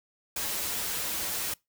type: noise with comb filter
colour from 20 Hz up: white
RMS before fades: -32 dBFS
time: 0.36-1.54 s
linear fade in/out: 5 ms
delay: 7.7 ms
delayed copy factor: -0.5
effects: noise-tail reverb RT60 0.2 s tail -24 dB re dry